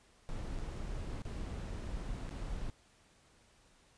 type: noise with dropouts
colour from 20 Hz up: brown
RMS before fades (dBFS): -40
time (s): 0.29-2.7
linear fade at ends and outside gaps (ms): 0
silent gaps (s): 0.588-0.593 / 1.22-1.252 / 2.292-2.309
effects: pink hiss -66 dBFS RMS until 3.97 s + resampled to 22050 Hz